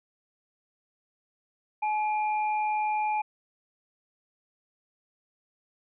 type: tone pair together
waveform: sine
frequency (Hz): 851 / 2400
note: G#5 / D7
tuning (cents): +42 / +37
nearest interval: octave + tritone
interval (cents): 1795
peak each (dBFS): -25 / -36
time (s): 1.82-3.22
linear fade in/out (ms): 10
effects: none